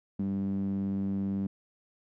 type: tone with band-pass filter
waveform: sawtooth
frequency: 98 Hz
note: G2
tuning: in tune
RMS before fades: -31 dBFS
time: 0.19-1.47 s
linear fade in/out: 5 ms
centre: 220 Hz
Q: 7.2
effects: none